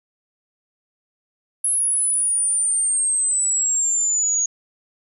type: exponential sweep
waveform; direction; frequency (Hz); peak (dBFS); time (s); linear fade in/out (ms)
sine; down; 10750 to 6645; -17; 1.64-4.46; 5
effects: none